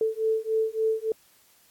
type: beating tone pair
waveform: sine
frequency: 440 / 443.5 Hz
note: A4 / A4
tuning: 0 / +14 cents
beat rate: 3.5 Hz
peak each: -26 dBFS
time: 0.01-1.12 s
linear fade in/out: 2 ms
effects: white hiss -60 dBFS RMS until 1.7 s + AAC 64 kbps